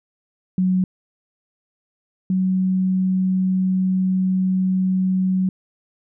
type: tone pair in turn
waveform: sine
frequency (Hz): 185 / 186.83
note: F#3 / F#3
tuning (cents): 0 / +17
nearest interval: unison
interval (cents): 17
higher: second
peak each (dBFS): -15 / -16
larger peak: first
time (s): 0.58-0.84 / 2.3-5.49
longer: second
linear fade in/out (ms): 2
effects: none